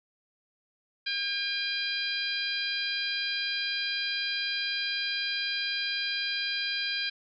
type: harmonic tone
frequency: 804 Hz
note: G5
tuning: 44 cents sharp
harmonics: 2 / 3 / 4 / 5 / 6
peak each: -35 / -35 / -35 / -35 / -35 dBFS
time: 1.06-7.1 s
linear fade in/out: 10 ms
effects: none